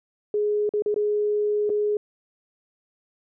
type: tone with dropouts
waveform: sine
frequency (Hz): 417.8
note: G#4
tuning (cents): +10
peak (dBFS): -20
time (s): 0.34-1.97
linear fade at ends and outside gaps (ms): 2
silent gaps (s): 0.692-0.737 / 0.822-0.86 / 0.943-0.961 / 1.694-1.7
effects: none